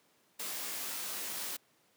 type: noise with comb filter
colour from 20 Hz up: white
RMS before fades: -39 dBFS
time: 0.39-1.57 s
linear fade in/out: 10 ms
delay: 19 ms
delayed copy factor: +0.65
effects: pink hiss -69 dBFS RMS until 1.96 s + high-pass 200 Hz 12 dB/octave